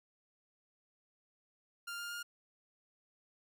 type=tone with pitch steps; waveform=sawtooth; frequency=1396.9 / 1405.8 / 1414.8 Hz; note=F6 / F6 / F6; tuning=0 / +11 / +22 cents; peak=-37 dBFS; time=1.87-2.23 s; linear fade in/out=10 ms; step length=120 ms; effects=none